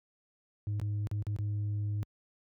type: tone with dropouts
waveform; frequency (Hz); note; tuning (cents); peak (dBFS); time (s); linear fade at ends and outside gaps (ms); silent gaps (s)
sine; 103.83; G#2; 0; -27; 0.67-2.03; 0; 0.798-0.815 / 1.071-1.114 / 1.224-1.268 / 1.363-1.387
effects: tanh soft clip ceiling -29 dBFS + high-pass 60 Hz 12 dB/octave